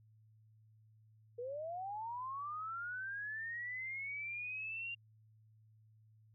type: linear sweep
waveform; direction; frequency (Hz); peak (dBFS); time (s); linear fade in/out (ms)
sine; up; 466.2 to 2794; -40; 1.38-4.95; 10
effects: added 109 Hz sine -63 dBFS peak until 6.34 s